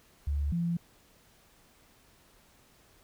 sine tone pair in turn, 72 / 170.55 Hz, D2 / F3, -34 / -41 cents, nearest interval octave + minor third, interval 1493 cents, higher second, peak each -27 / -27 dBFS, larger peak neither, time 0.27-0.52 / 0.52-0.77 s, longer neither, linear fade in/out 5 ms, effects pink hiss -62 dBFS RMS until 3.03 s

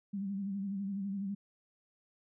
sine tone with vibrato, 197.3 Hz, G3, 11 cents sharp, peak -34 dBFS, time 0.13-1.35 s, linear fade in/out 10 ms, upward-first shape sine, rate 12 Hz, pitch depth 56 cents each way, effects none

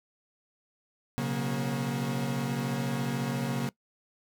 40% pulse tone cluster, 122.7 / 136.9 / 183.1 / 235.5 Hz, B2 / C#3 / F#3 / A#3, -11 / -21 / -18 / +18 cents, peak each -40 / -31 / -36 / -32 dBFS, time 1.18-3.69 s, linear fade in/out 0 ms, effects noise-tail reverb RT60 0.1 s tail -21 dB re dry

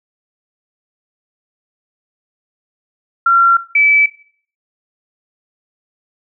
sine tone pair in turn, 1370 / 2304 Hz, F6 / D7, -34 / -34 cents, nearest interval major sixth, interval 900 cents, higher second, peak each -7 / -8 dBFS, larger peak first, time 3.26-3.57 / 3.75-4.06 s, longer neither, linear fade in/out 5 ms, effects noise-tail reverb RT60 0.5 s tail -17 dB re dry

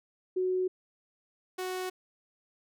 sine / sawtooth tone pair in turn, 369.5 / 369.5 Hz, F#4 / F#4, -2 / -2 cents, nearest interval unison, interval 0 cents, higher neither, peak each -26 / -29 dBFS, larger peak first, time 0.36-0.68 / 1.58-1.9 s, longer neither, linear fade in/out 10 ms, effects none

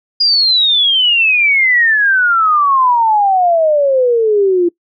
sine exponential sweep, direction down, 4907 to 340.3 Hz, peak -8 dBFS, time 0.2-4.69 s, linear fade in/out 10 ms, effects noise-tail reverb RT60 0.1 s tail -22 dB re dry

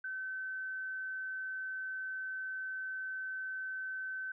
sine tone, 1531 Hz, G6, 41 cents flat, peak -37 dBFS, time 0.04-4.32 s, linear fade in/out 5 ms, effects none

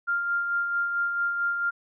sine tone with tremolo, 1396.9 Hz, F6, in tune, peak -22 dBFS, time 0.07-1.71 s, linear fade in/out 20 ms, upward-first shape sine, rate 4.5 Hz, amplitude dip 40%, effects none

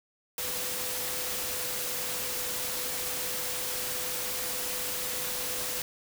sine tone in noise, 500 Hz, B4, 21 cents sharp, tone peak -43 dBFS, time 0.38-5.82 s, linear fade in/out 2 ms, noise white, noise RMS -33 dBFS, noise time 0.38-5.82 s, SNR -13 dB, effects none

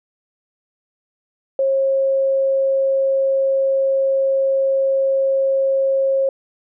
sine tone, 540 Hz, C#5, 45 cents flat, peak -14 dBFS, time 1.59-6.29 s, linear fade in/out 2 ms, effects none

